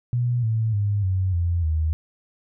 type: tone with pitch steps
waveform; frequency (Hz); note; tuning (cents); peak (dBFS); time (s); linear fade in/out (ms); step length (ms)
sine; 121.6 / 111.51 / 102.25 / 93.77 / 85.98 / 78.85; B2 / A2 / G#2 / F#2 / F2 / D#2; -26 / +24 / -26 / +24 / -27 / +24; -19; 0.13-1.93; 0; 300
effects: none